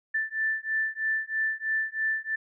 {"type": "beating tone pair", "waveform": "sine", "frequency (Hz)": [1764, 1767.1], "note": ["A6", "A6"], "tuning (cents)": [4, 7], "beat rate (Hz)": 3.1, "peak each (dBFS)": -29, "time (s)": [0.14, 2.36], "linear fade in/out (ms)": 10, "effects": []}